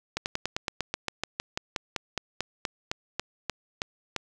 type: slowing click train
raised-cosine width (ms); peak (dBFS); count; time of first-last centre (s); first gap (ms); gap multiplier
0.2; -11; 22; 0.17-4.163; 89; 1.07
effects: none